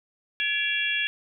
sine tone cluster, 1700 / 2344 / 2749 / 3322 Hz, G#6 / D7 / F7 / G#7, +40 / -4 / -28 / 0 cents, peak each -29 dBFS, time 0.4-1.07 s, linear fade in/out 0 ms, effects none

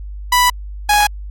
sawtooth tone pair in turn, 987.8 / 830.6 Hz, B5 / G#5, 0 / 0 cents, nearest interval minor third, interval 300 cents, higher first, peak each -6 dBFS, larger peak neither, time 0.32-0.5 / 0.89-1.07 s, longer neither, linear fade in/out 5 ms, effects added 50 Hz sine -26 dBFS peak until 1.3 s + AAC 64 kbps

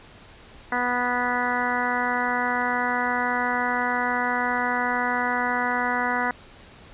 harmonic tone, 245.9 Hz, B3, 7 cents flat, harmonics 1 / 2 / 3 / 4 / 5 / 6 / 7 / 8, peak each -31 / -33 / -29 / -28 / -32 / -29 / -31 / -30 dBFS, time 0.72-6.31 s, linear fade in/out 2 ms, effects pink hiss -48 dBFS RMS until 6.93 s + resampled to 8000 Hz

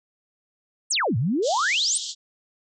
sine exponential two-way sweep, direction down then up, 9397 to 104 to 9397 Hz, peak -20 dBFS, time 0.9-1.98 s, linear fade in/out 10 ms, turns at 1.17 s
pink band-pass noise, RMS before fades -32 dBFS, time 1.42-2.15 s, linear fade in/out 50 ms, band 3100 to 7600 Hz, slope 96 dB/octave
effects none

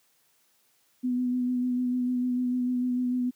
sine tone with vibrato, 249.1 Hz, B3, 15 cents sharp, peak -24 dBFS, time 1.03-3.31 s, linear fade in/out 20 ms, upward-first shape sine, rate 6.7 Hz, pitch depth 20 cents each way, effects white hiss -67 dBFS RMS until 3.35 s + high-pass 100 Hz 12 dB/octave

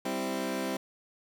20% pulse chord, C major, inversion second, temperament equal, 196 / 261.6 / 329.6 Hz, G3 / C4 / E4, 0 / 0 / 0 cents, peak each -31 / -29 / -31 dBFS, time 0.05-0.77 s, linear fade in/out 5 ms, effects none

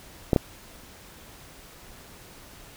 clicks, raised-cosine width 2 ms, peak -5 dBFS, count 2, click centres 0.332 / 0.362 s, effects pink hiss -48 dBFS RMS until 2.76 s

